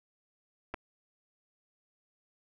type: clicks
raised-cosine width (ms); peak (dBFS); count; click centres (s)
0.5; -23; 2; 0.74 / 0.743
effects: none